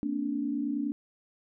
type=tone cluster; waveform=sine; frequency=228 / 258.9 / 288.8 Hz; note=A#3 / C4 / D4; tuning=-38 / -18 / -29 cents; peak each=-34 / -36 / -30 dBFS; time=0.03-0.92 s; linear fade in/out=0 ms; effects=none